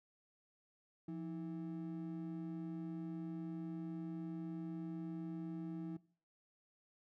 triangle ring-modulated tone, 246.1 Hz, B3, 6 cents flat, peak -37 dBFS, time 1.08-5.97 s, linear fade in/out 5 ms, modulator 74.1 Hz, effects noise-tail reverb RT60 0.5 s tail -21 dB re dry

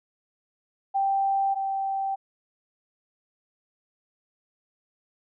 sine tone pair in turn, 784 / 779.5 Hz, G5 / G5, 0 / -10 cents, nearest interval unison, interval 10 cents, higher first, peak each -21 / -25 dBFS, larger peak first, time 0.94-1.55 / 1.55-2.16 s, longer neither, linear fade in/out 20 ms, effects none

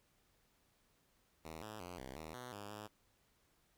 5% pulse tone with pitch steps, 80 / 107.6 / 89 / 65.1 / 79 / 124.4 / 102.1 / 105.4 Hz, D#2 / A2 / F2 / C2 / D#2 / B2 / G#2 / G#2, +49 / -38 / +33 / -8 / +27 / +13 / -29 / +26 cents, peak -36 dBFS, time 1.44-2.88 s, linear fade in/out 20 ms, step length 180 ms, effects pink hiss -75 dBFS RMS until 3.77 s

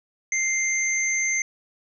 sine tone pair together, 2094 / 6264 Hz, C7 / G8, +1 / -2 cents, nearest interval octave + perfect fifth, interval 1897 cents, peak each -23 / -25 dBFS, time 0.32-1.42 s, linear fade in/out 2 ms, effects none

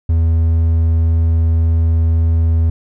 triangle tone, 81.9 Hz, E2, 11 cents flat, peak -8 dBFS, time 0.09-2.7 s, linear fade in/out 5 ms, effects none

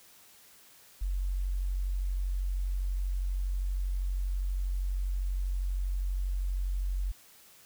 sine tone, 46.25 Hz, F#1, in tune, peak -28 dBFS, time 1.01-7.12 s, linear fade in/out 10 ms, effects white hiss -57 dBFS RMS until 7.65 s

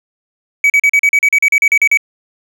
triangle tone bursts, 2274 Hz, C#7, 44 cents sharp, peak -5 dBFS, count 14, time 0.64-1.973 s, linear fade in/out 2 ms, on 59 ms, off 39 ms, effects none

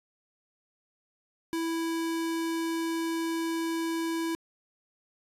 square tone, 329.6 Hz, E4, in tune, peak -29 dBFS, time 1.53-4.35 s, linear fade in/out 0 ms, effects resampled to 32000 Hz + 10-bit

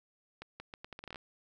accelerating click train, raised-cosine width 0.3 ms, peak -28 dBFS, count 12, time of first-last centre 0.42-1.158 s, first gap 180 ms, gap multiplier 0.77, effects none

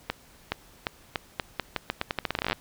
accelerating click train, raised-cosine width 0.3 ms, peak -10 dBFS, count 23, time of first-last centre 0.1-2.53 s, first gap 420 ms, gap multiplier 0.83, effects pink hiss -55 dBFS RMS until 2.6 s

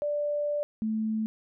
sine tone pair in turn, 587.3 / 218.8 Hz, D5 / A3, 0 / -9 cents, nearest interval octave + perfect fourth, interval 1709 cents, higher first, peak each -26 dBFS, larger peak neither, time 0.02-0.63 / 0.82-1.26 s, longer first, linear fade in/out 0 ms, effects none

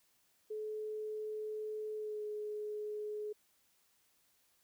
sine tone with pitch glide, 429.4 to 422 Hz, A4 to G#4, -42 to +28 cents, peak -38 dBFS, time 0.5-3.33 s, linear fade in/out 10 ms, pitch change -30 cents, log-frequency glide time 1.96-2.22 s, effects white hiss -73 dBFS RMS until 4.63 s

